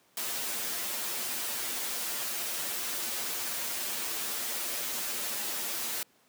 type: noise with comb filter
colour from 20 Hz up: white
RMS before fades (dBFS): -34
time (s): 0.17-6.03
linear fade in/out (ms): 2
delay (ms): 8.6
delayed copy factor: +1
effects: pink hiss -65 dBFS RMS until 6.28 s + high-pass 200 Hz 12 dB/octave